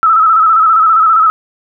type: tone with vibrato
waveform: sine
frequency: 1301 Hz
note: E6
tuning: 23 cents flat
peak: -5 dBFS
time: 0.03-1.3 s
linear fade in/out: 0 ms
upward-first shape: square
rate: 15 Hz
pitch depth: 45 cents each way
effects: none